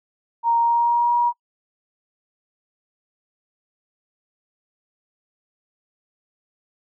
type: tone with pitch glide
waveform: sine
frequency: 932.3 to 956.3 Hz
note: A#5 to A#5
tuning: 0 to +44 cents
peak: -15 dBFS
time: 0.43-1.33 s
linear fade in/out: 50 ms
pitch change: +44 cents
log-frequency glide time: 0.58-1.14 s
effects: noise-tail reverb RT60 0.1 s tail -25 dB re dry